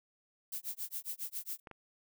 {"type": "noise with tremolo", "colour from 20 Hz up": "violet", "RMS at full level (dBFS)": -38, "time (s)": [0.52, 1.6], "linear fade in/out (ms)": 5, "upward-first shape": "sine", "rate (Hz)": 7.3, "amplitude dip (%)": 100}
{"type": "clicks", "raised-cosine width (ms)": 0.5, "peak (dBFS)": -33, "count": 2, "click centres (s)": [1.672, 1.713]}
{"effects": []}